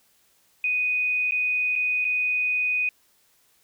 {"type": "tone with dropouts", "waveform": "sine", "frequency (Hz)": 2489, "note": "D#7", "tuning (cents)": 0, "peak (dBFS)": -21, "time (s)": [0.64, 2.89], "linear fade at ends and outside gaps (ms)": 2, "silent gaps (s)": [[1.31, 1.32], [1.755, 1.76], [2.045, 2.05]], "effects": ["white hiss -63 dBFS RMS until 3.63 s"]}